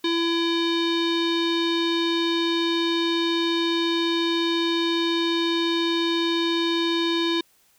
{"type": "tone with low-pass filter", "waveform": "square", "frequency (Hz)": 335.7, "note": "E4", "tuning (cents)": 32, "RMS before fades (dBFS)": -23, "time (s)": [0.04, 7.41], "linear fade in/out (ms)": 5, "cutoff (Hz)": 3800, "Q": 6.1, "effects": ["white hiss -61 dBFS RMS until 7.78 s"]}